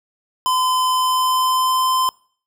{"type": "tone with pitch glide", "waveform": "square", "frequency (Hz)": [1021, 1031.7], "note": ["C6", "C6"], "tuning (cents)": [-43, -25], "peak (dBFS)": -16, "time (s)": [0.46, 2.09], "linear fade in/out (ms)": 0, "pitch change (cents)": 18, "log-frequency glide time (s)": [0.92, 1.9], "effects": ["noise-tail reverb RT60 0.5 s tail -25 dB re dry"]}